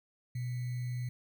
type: tone with sample-and-hold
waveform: sine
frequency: 123.47 Hz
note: B2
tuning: in tune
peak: -33 dBFS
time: 0.35-1.09 s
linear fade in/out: 5 ms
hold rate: 2100 Hz
effects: none